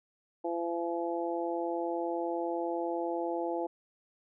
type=harmonic tone; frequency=170 Hz; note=F3; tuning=46 cents flat; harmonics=2 / 3 / 4 / 5; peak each=-34 / -36 / -37 / -38 dBFS; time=0.44-3.67 s; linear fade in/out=10 ms; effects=none